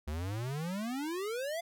square exponential sweep, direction up, 71 to 698.5 Hz, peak -35 dBFS, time 0.07-1.61 s, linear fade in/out 10 ms, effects none

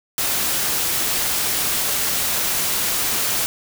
white noise, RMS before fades -21 dBFS, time 0.18-3.46 s, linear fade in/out 0 ms, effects none

